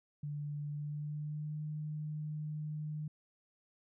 sine tone with pitch glide, 146.83 to 152.1 Hz, D3 to D#3, 0 to -39 cents, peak -37 dBFS, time 0.23-3.08 s, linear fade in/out 5 ms, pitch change +61 cents, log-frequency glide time 0.69-1.61 s, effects none

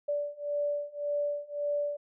sine beating tone pair, 581 / 582.8 Hz, D5 / D5, -19 / -13 cents, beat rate 1.8 Hz, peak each -33 / -32 dBFS, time 0.08-1.97 s, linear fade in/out 10 ms, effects none

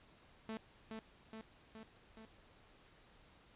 sawtooth tone with echo, 220.9 Hz, A3, 7 cents sharp, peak -38 dBFS, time 0.49-0.57 s, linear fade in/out 0 ms, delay 420 ms, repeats 4, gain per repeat -3 dB, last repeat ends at 2.25 s, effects pink hiss -65 dBFS RMS until 3.55 s + resampled to 8000 Hz

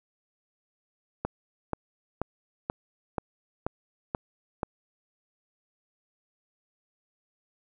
click train, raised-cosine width 1 ms, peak -14 dBFS, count 8, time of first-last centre 1.25-4.632 s, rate 2.07 Hz, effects none

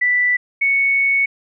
sine tone pair in turn, 1975.5 / 2217 Hz, B6 / C#7, 0 / 0 cents, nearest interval major second, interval 200 cents, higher second, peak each -13 dBFS, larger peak neither, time 0.01-0.37 / 0.61-1.26 s, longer second, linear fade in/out 10 ms, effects none

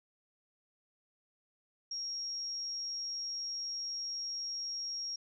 sine tone, 5588 Hz, F8, in tune, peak -36 dBFS, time 1.91-5.16 s, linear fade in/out 5 ms, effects none

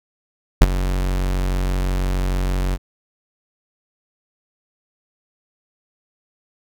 45% pulse tone with ADSR envelope, 46.25 Hz, F#1, in tune, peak -3 dBFS, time 0.61-2.78 s, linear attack 9 ms, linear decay 35 ms, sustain -15 dB, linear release 43 ms, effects none

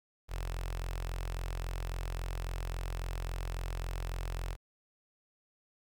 sawtooth tone with notch filter, 43.65 Hz, F1, in tune, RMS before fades -37 dBFS, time 0.28-4.57 s, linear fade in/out 50 ms, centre 230 Hz, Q 0.56, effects 11-bit

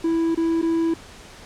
triangle tone with dropouts, 329.6 Hz, E4, in tune, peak -16 dBFS, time 0.04-0.94 s, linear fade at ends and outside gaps 5 ms, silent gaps 0.348-0.374 / 0.616-0.626 s, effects pink hiss -43 dBFS RMS until 1.45 s + low-pass 8000 Hz 12 dB/octave

